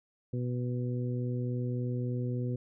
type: harmonic tone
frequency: 123.47 Hz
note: B2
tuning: in tune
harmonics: 1 / 2 / 3 / 4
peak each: -31 / -37 / -41 / -43 dBFS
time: 0.33-2.56 s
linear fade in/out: 5 ms
effects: none